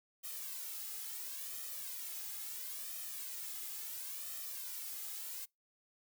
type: noise with flanger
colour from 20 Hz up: blue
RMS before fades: -44 dBFS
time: 0.23-5.46 s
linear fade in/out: 20 ms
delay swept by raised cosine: 1.6 to 2.41 ms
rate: 0.73 Hz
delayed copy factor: +0.8
effects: noise-tail reverb RT60 0.2 s tail -26 dB re dry